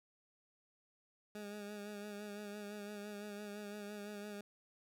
20% pulse tone with vibrato, 206.5 Hz, G#3, 10 cents flat, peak -40 dBFS, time 1.35-4.41 s, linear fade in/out 2 ms, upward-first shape sine, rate 5.9 Hz, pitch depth 33 cents each way, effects none

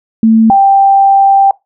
sine tone pair in turn, 223.2 / 786.3 Hz, A3 / G5, +25 / +5 cents, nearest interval octave + minor seventh, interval 2180 cents, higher second, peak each -3 dBFS, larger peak neither, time 0.23-0.5 / 0.5-1.51 s, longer second, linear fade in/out 2 ms, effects noise-tail reverb RT60 0.2 s tail -22 dB re dry

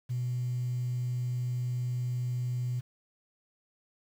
sine tone, 123.7 Hz, B2, 3 cents sharp, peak -28 dBFS, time 0.09-2.81 s, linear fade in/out 20 ms, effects tanh soft clip ceiling -25 dBFS + 9-bit

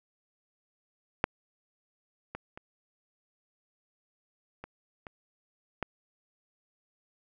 clicks, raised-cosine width 0.5 ms, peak -8 / -22 / -28 / -26 / -27 / -16 dBFS, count 6, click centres 1.241 / 2.35 / 2.575 / 4.64 / 5.068 / 5.827 s, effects none

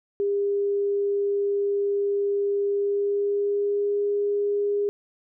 sine tone with pitch glide, 402.9 to 408.1 Hz, G4 to G#4, +48 to -30 cents, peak -21 dBFS, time 0.2-4.89 s, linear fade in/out 0 ms, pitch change +22 cents, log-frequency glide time 2.7-4 s, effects none

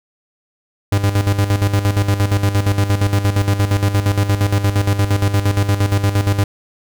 45% pulse tone with tremolo, 100.4 Hz, G2, 42 cents sharp, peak -11 dBFS, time 0.92-6.44 s, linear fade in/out 5 ms, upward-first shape square, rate 8.6 Hz, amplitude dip 65%, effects none

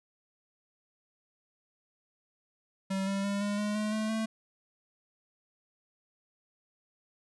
square tone with pitch steps, 192.7 / 196.52 / 200.4 / 204.4 / 208.4 / 212.6 / 216.8 / 221.1 Hz, G3 / G3 / G3 / G#3 / G#3 / G#3 / A3 / A3, -29 / +5 / +38 / -27 / +6 / +41 / -25 / +9 cents, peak -30 dBFS, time 2.9-4.26 s, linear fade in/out 10 ms, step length 170 ms, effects resampled to 24000 Hz

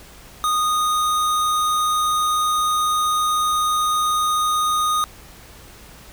square tone, 1236 Hz, D#6, 12 cents flat, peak -18 dBFS, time 0.44-5.04 s, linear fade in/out 0 ms, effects added 55 Hz sine -47 dBFS peak until 6.12 s + pink hiss -44 dBFS RMS until 6.12 s

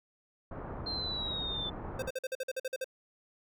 pink low-pass noise, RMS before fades -41 dBFS, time 0.51-2.1 s, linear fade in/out 5 ms, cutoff 1300 Hz, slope 24 dB/octave
sine exponential sweep, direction down, 4186 to 3512 Hz, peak -34 dBFS, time 0.86-1.7 s, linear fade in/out 10 ms
square tone bursts, 521 Hz, C5, 7 cents flat, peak -33 dBFS, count 11, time 1.99-2.844 s, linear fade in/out 5 ms, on 34 ms, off 48 ms
effects none

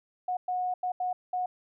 sine tone bursts at uneven times, 729 Hz, F#5, 26 cents flat, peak -27 dBFS, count 5, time 0.28-0.37 / 0.48-0.74 / 0.83-0.92 / 1-1.13 / 1.33-1.46 s, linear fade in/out 5 ms, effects none

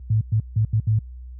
sine tone bursts at uneven times, 109 Hz, A2, 16 cents flat, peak -15 dBFS, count 5, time 0.1-0.21 / 0.32-0.4 / 0.56-0.65 / 0.73-0.8 / 0.87-0.99 s, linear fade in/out 5 ms, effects added 62 Hz sine -32 dBFS peak until 1.39 s + high-pass 60 Hz 12 dB/octave

